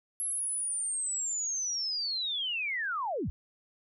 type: linear sweep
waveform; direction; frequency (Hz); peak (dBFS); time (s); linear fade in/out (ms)
sine; down; 11220 to 37.77; -30; 0.2-3.3; 0
effects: none